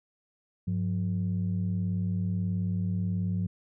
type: tone pair together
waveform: sine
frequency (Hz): 100.4 / 178.89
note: G2 / F3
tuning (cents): +42 / +42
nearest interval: minor seventh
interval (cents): 1000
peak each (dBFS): -28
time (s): 0.67-3.47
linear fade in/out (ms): 10
effects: tanh soft clip ceiling -21 dBFS